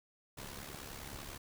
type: noise with amplitude modulation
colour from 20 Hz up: pink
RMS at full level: -44 dBFS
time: 0.37-1.38 s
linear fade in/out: 10 ms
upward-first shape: sine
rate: 69.9 Hz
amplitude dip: 65%
effects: none